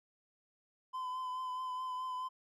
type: tone with vibrato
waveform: triangle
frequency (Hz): 1018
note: C6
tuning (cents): -48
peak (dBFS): -35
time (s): 0.93-2.29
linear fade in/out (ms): 20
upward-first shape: triangle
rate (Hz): 4.7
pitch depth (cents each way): 27
effects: none